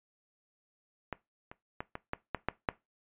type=clicks; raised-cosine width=0.5 ms; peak=-20 / -30 / -21 / -23 / -18 / -16 / -14 / -12 dBFS; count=8; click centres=1.127 / 1.515 / 1.805 / 1.954 / 2.134 / 2.347 / 2.486 / 2.688 s; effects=noise-tail reverb RT60 0.2 s tail -19 dB re dry + resampled to 8000 Hz